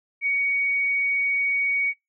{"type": "tone", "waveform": "sine", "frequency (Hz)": 2243, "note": "C#7", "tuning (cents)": 20, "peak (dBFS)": -20, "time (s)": [0.21, 1.94], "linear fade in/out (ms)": 50, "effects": ["noise-tail reverb RT60 0.2 s tail -21 dB re dry"]}